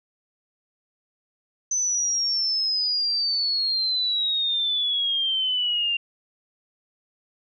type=exponential sweep; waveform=sine; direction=down; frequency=6130 to 2774 Hz; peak=-21 dBFS; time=1.71-5.97 s; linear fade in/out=5 ms; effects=none